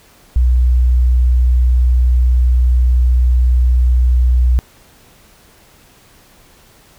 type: tone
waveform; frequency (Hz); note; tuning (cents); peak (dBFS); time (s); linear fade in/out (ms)
sine; 61.74; B1; 0; -7; 0.36-4.59; 0
effects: tanh soft clip ceiling -4 dBFS + pink hiss -47 dBFS RMS until 6.98 s